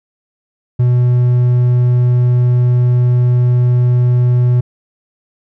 triangle tone, 123.2 Hz, B2, 4 cents flat, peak -6 dBFS, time 0.79-4.61 s, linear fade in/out 10 ms, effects none

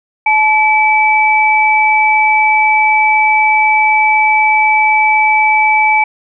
sine tone pair together, 863 / 2304 Hz, A5 / D7, -34 / -34 cents, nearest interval octave + perfect fourth, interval 1700 cents, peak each -10 dBFS, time 0.26-6.04 s, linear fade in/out 5 ms, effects none

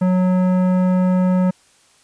sine tone with tanh clipping, 183.6 Hz, F#3, 13 cents flat, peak -15 dBFS, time 0.01-1.51 s, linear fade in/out 10 ms, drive 14 dB, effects white hiss -54 dBFS RMS until 2.03 s + resampled to 22050 Hz

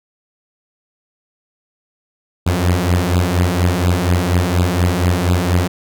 sawtooth beating tone pair, 86.8 / 91 Hz, F2 / F#2, -10 / -28 cents, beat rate 4.2 Hz, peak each -12 dBFS, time 2.46-5.68 s, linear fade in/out 10 ms, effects none

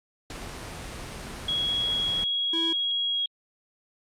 pink noise, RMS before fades -37 dBFS, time 0.3-2.24 s, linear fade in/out 2 ms
sine tone with pitch glide, 3322 to 3299 Hz, G#7 to G#7, 0 to -12 cents, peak -24 dBFS, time 1.48-3.26 s, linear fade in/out 5 ms, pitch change -12 cents, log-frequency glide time 1.9-3.06 s
square tone, 329.6 Hz, E4, in tune, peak -31 dBFS, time 2.53-2.73 s, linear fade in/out 5 ms
effects low-pass 8000 Hz 12 dB/octave + Opus 48 kbps

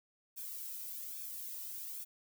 violet noise with flanger, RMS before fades -44 dBFS, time 0.36-2.05 s, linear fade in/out 20 ms, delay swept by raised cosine 1 to 1.82 ms, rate 1.2 Hz, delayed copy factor -0.65, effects none

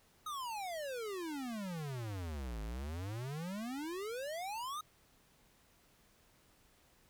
square exponential two-way sweep, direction down then up, 1277 to 51.5 to 1277 Hz, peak -40 dBFS, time 0.26-4.81 s, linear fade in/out 5 ms, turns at 2.62 s, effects pink hiss -68 dBFS RMS until 7.09 s

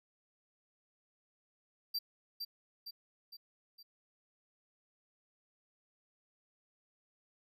square tone with echo, 4699 Hz, D8, in tune, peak -34 dBFS, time 1.94-1.99 s, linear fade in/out 10 ms, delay 460 ms, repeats 4, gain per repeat -5 dB, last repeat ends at 3.83 s, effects none

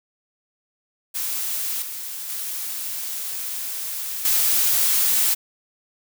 blue noise with level steps, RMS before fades -26 / -32 / -29 / -19 dBFS, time 1.14-5.35 s, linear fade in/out 20 ms, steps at 1.82 / 2.29 / 4.25 s, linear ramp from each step 2 ms, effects none

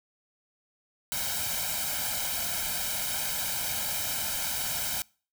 white noise with comb filter, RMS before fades -31 dBFS, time 1.12-5.02 s, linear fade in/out 0 ms, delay 1.3 ms, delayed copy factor +0.85, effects noise-tail reverb RT60 0.4 s tail -25 dB re dry

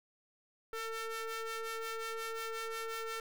sawtooth ring-modulated tone, 449.1 Hz, A4, 35 cents sharp, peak -31 dBFS, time 0.73-3.2 s, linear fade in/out 2 ms, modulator 901 Hz, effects none

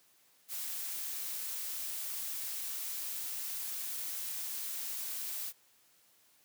blue noise, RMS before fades -39 dBFS, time 0.48-5.53 s, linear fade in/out 50 ms, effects white hiss -67 dBFS RMS until 6.44 s + high-pass 100 Hz 12 dB/octave

